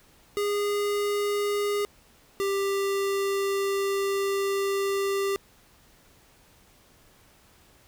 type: tone pair in turn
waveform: square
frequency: 410 / 394.8 Hz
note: G#4 / G4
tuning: -22 / +12 cents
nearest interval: minor second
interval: 66 cents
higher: first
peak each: -25 dBFS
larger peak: neither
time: 0.37-1.85 / 2.4-5.36 s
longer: second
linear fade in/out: 0 ms
effects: pink hiss -58 dBFS RMS until 7.87 s